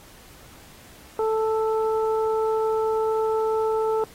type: harmonic tone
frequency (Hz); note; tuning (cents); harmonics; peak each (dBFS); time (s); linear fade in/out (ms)
440; A4; 0; 1 / 2 / 3; -21 / -28 / -33; 1.19-4.04; 2
effects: pink hiss -49 dBFS RMS until 4.14 s + AAC 48 kbps